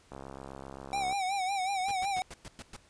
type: click train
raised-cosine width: 1 ms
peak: -29 dBFS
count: 69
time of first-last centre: 0.12-1.126 s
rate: 67.6 Hz
type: tone with vibrato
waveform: square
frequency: 769 Hz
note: G5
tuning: 33 cents flat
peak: -30 dBFS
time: 0.93-2.22 s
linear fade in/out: 0 ms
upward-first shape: sine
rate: 5.4 Hz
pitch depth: 83 cents each way
type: noise bursts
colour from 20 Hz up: pink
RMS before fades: -44 dBFS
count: 7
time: 1.88-2.764 s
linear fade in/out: 0 ms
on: 32 ms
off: 110 ms
effects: pink hiss -62 dBFS RMS until 2.89 s + resampled to 22050 Hz